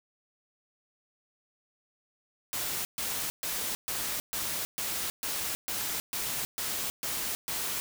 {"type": "noise bursts", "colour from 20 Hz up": "white", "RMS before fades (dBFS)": -33, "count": 12, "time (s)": [2.53, 7.8], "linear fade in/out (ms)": 0, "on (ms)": 320, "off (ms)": 130, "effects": []}